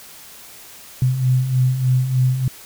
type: beating tone pair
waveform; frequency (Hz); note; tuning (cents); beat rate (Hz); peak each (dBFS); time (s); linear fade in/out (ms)
sine; 125.6 / 128.9; B2 / C3; +30 / -26; 3.3; -22 / -15; 1.02-2.48; 2
effects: white hiss -41 dBFS RMS until 2.65 s